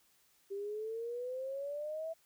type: exponential sweep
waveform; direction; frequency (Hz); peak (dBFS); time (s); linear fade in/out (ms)
sine; up; 392 to 659.3; -37; 0.5-2.14; 20
effects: white hiss -70 dBFS RMS until 2.25 s